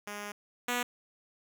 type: tone pair in turn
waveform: 5% pulse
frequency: 206.2 / 244.4 Hz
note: G#3 / B3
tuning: -12 / -18 cents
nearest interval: minor third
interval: 294 cents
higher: second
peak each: -27 / -18 dBFS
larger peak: second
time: 0.07-0.32 / 0.68-0.83 s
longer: first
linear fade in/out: 5 ms
effects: none